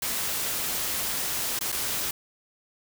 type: noise with dropouts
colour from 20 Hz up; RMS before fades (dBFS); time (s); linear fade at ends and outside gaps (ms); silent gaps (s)
white; -29; 0.02-2.11; 5; 1.591-1.609 / 1.72-1.724
effects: none